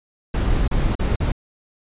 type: noise with dropouts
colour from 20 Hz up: brown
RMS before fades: -19 dBFS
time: 0.34-1.32 s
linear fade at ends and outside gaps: 5 ms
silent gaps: 0.678-0.712 / 0.953-0.994 / 1.159-1.202 s
effects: resampled to 8000 Hz